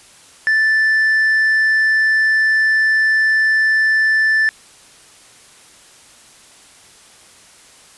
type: tone with tanh clipping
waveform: triangle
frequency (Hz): 1760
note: A6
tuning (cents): 0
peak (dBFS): -12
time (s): 0.47-4.49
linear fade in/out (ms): 0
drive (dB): 7
effects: white hiss -45 dBFS RMS until 7.97 s + resampled to 24000 Hz